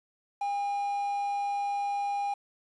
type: tone with quantisation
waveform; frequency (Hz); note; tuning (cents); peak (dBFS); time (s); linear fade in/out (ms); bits
triangle; 808; G#5; -48; -26; 0.41-2.34; 5; 9
effects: resampled to 24000 Hz